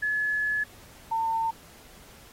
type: tone pair in turn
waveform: sine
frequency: 1708 / 902.2 Hz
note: G#6 / A5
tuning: +48 / +43 cents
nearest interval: major seventh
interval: 1105 cents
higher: first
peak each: -24 dBFS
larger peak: neither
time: 0.02-0.64 / 1.11-1.51 s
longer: first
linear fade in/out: 10 ms
effects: pink hiss -52 dBFS RMS until 2.32 s + AAC 48 kbps